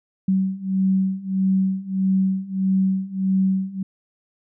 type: beating tone pair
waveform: sine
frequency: 189.6 / 191.2 Hz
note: F#3 / G3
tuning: +43 / -43 cents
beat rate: 1.6 Hz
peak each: -22 / -20 dBFS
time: 0.28-3.83 s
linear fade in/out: 5 ms
effects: none